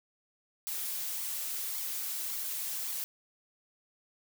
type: noise with flanger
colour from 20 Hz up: blue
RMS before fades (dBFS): -36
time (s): 0.67-3.04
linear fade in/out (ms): 0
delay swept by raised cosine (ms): 0.87 to 5.47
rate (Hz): 1.8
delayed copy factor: +0.55
effects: none